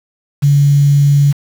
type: tone with quantisation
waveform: sine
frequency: 142.6 Hz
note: C#3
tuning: 49 cents sharp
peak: -6 dBFS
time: 0.42-1.33 s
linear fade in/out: 20 ms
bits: 5
effects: none